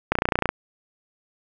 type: click train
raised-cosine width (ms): 0.5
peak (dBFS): -4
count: 12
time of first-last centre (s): 0.12-0.49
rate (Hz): 29.7
effects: none

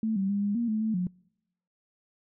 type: tone with pitch steps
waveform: sine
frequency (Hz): 220.6 / 193.3 / 201.7 / 203.7 / 235.5 / 216.3 / 219.8 / 180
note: A3 / G3 / G3 / G#3 / A#3 / A3 / A3 / F#3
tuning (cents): +5 / -24 / +50 / -33 / +18 / -29 / -2 / -47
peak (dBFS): -25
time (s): 0.03-1.07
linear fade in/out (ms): 2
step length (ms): 130
effects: noise-tail reverb RT60 0.8 s tail -26 dB re dry

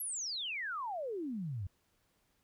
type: exponential sweep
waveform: sine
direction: down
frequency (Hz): 11800 to 87.31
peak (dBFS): -36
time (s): 0-1.67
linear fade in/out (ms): 5
effects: pink hiss -75 dBFS RMS until 2.43 s

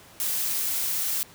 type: noise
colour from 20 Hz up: blue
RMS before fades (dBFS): -27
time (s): 0.2-1.23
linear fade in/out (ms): 0
effects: pink hiss -50 dBFS RMS until 1.34 s + high-pass 80 Hz 12 dB/octave

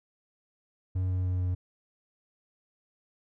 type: tone with pitch steps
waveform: triangle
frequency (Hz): 92.5 / 91.86 / 91.23 / 90.6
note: F#2 / F#2 / F#2 / F#2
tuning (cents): 0 / -12 / -24 / -36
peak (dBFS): -24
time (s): 0.95-1.55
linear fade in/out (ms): 10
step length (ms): 150
effects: none

